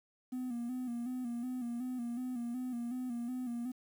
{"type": "tone with vibrato", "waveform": "triangle", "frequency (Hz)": 244.8, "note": "B3", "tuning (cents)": -15, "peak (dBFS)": -33, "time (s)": [0.32, 3.72], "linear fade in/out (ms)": 10, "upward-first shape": "square", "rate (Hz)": 2.7, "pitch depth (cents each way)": 57, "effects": ["tanh soft clip ceiling -30 dBFS", "10-bit"]}